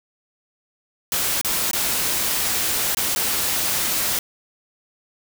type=noise with dropouts; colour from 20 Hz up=white; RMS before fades=-22 dBFS; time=1.12-4.19 s; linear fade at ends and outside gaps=1 ms; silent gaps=1.413-1.447 / 1.712-1.732 / 2.948-2.97 / 3.15-3.16 s; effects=none